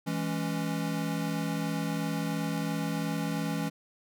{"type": "chord", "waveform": "square", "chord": "C# minor", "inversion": "first", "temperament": "equal", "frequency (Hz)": [164.81, 207.7, 277.2], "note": ["E3", "G#3", "C#4"], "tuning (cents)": [0, 0, 0], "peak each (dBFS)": [-33, -36, -35], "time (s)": [0.06, 3.7], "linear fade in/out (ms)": 20, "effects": []}